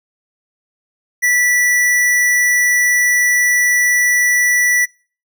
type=tone with hard clipping; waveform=sine; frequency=1961 Hz; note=B6; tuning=13 cents flat; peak=-12 dBFS; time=1.22-4.86 s; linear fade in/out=20 ms; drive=17 dB; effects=noise-tail reverb RT60 0.4 s tail -24 dB re dry